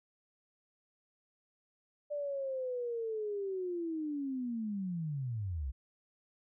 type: linear sweep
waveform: sine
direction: down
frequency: 591 to 59.5 Hz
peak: -34 dBFS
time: 2.1-5.72 s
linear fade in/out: 20 ms
effects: none